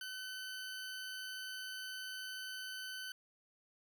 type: tone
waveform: 20% pulse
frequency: 1517 Hz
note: F#6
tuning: 43 cents sharp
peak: -38 dBFS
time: 0.01-3.12 s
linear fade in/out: 2 ms
effects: none